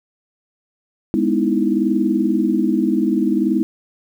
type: chord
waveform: sine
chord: E major seventh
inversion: first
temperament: just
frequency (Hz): 206 / 247.2 / 309 / 329.6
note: G#3 / B3 / D#4 / E4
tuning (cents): -14 / +2 / -12 / 0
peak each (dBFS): -20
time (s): 1.14-3.63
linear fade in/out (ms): 0
effects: 8-bit